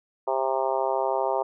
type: harmonic tone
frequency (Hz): 132.9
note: C3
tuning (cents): +27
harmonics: 3 / 4 / 5 / 6 / 7 / 8 / 9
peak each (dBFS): -30 / -29 / -28 / -30 / -29 / -37 / -39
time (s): 0.27-1.43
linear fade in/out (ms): 10
effects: none

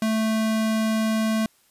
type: tone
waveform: square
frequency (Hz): 220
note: A3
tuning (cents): 0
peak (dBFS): -21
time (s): 0.02-1.46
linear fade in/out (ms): 2
effects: white hiss -61 dBFS RMS until 1.7 s + resampled to 32000 Hz

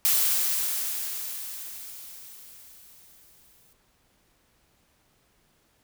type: noise with exponential decay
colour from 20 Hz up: blue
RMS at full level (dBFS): -21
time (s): 0.05-3.73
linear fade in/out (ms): 0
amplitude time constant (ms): 800
effects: pink hiss -66 dBFS RMS until 5.83 s

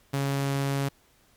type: tone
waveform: sawtooth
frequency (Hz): 138.59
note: C#3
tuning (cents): 0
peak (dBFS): -21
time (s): 0.13-0.89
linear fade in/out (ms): 10
effects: pink hiss -62 dBFS RMS until 1.36 s + MP3 96 kbps

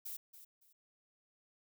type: noise with echo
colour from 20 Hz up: violet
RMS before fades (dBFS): -44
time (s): 0.05-0.17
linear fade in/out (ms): 10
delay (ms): 280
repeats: 2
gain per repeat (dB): -12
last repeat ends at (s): 0.73
effects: none

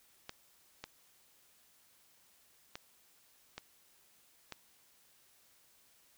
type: clicks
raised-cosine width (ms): 0.2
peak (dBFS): -25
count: 5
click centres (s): 0.294 / 0.84 / 2.755 / 3.58 / 4.523
effects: white hiss -67 dBFS RMS until 6.17 s

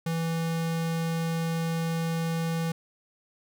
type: tone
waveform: square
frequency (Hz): 164.81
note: E3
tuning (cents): 0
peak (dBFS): -27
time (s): 0.06-2.72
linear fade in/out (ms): 5
effects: none

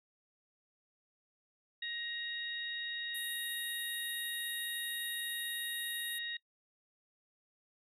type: harmonic tone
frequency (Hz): 940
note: A#5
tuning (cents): +14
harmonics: 2 / 3 / 4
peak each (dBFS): -41 / -49 / -40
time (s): 1.82-6.37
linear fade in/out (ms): 5
type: band-pass noise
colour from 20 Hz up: pink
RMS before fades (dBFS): -46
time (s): 3.14-6.19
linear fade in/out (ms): 10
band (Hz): 8900 to 13000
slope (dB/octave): 96
effects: noise-tail reverb RT60 0.1 s tail -23 dB re dry

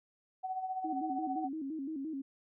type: tone with tremolo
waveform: sine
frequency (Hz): 751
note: F#5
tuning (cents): +26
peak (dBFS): -32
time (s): 0.43-1.49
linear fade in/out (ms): 20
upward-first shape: sine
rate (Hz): 15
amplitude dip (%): 60
type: tone with vibrato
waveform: sine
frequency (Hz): 293.7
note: D4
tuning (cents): 0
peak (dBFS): -36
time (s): 0.84-2.22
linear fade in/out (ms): 10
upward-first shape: square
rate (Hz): 5.8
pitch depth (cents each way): 130
effects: none

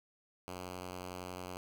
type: tone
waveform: 5% pulse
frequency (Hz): 90.9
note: F#2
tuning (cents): -30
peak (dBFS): -31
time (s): 0.48-1.57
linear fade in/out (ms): 0
effects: none

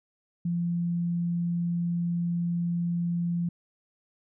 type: tone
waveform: sine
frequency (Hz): 172.1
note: F3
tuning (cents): -25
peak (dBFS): -25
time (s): 0.45-3.49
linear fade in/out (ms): 5
effects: none

